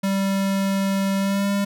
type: tone with pitch glide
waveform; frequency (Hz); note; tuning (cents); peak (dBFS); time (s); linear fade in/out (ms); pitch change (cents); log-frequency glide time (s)
square; 195.2 to 200.1; G3 to G3; -7 to +36; -20; 0.03-1.65; 10; +43; 1.18-1.51
effects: none